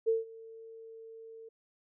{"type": "tone with ADSR envelope", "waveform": "sine", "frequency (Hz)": 450.2, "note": "A4", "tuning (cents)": 40, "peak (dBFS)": -23, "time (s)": [0.06, 1.49], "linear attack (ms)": 25, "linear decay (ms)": 160, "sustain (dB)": -23, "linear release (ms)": 8, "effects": []}